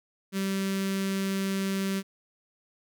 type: tone with notch filter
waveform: sawtooth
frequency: 194 Hz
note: G3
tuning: 18 cents flat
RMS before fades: -29 dBFS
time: 0.32-2.03 s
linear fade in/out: 50 ms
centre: 770 Hz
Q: 0.76
effects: none